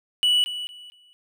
triangle tone with echo, 2951 Hz, F#7, 5 cents flat, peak -15 dBFS, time 0.23-0.44 s, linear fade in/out 0 ms, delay 230 ms, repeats 3, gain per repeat -12 dB, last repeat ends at 1.13 s, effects none

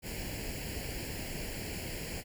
pink noise with comb filter, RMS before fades -39 dBFS, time 0.02-2.24 s, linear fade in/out 50 ms, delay 0.41 ms, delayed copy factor +0.8, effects none

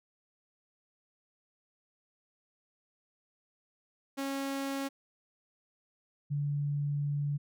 sawtooth / sine tone pair in turn, 274.1 / 144.45 Hz, C#4 / D3, -19 / -28 cents, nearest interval major seventh, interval 1109 cents, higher first, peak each -29 / -29 dBFS, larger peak neither, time 4.17-4.89 / 6.3-7.38 s, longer second, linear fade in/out 20 ms, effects none

